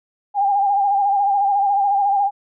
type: tone with vibrato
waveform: sine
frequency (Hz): 801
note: G5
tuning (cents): +37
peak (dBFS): -14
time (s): 0.34-2.31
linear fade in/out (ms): 50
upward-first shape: sine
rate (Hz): 14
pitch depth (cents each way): 52
effects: none